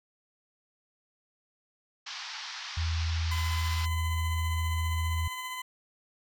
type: band-pass noise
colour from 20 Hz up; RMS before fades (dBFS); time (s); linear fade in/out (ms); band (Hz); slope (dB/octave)
white; -40; 2.06-3.86; 10; 810 to 5600; 48
type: tone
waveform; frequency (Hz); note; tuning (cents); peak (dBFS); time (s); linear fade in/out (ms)
sine; 82.1; E2; -6; -27; 2.77-5.28; 5
type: tone with tremolo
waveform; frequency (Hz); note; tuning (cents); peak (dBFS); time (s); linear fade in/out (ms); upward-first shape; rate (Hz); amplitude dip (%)
20% pulse; 1016; B5; +49; -29; 3.31-5.62; 5; sine; 15; 30
effects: none